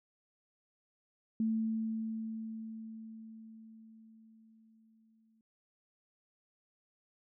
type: tone with exponential decay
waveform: sine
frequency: 222.1 Hz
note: A3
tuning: 16 cents sharp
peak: -28 dBFS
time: 1.4-5.41 s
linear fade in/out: 2 ms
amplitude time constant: 870 ms
effects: none